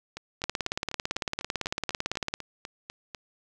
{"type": "two click trains", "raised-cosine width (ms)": 0.2, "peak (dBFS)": [-20, -11], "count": [13, 35], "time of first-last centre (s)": [[0.17, 3.148], [0.44, 2.339]], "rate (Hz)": [4.03, 17.9], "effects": []}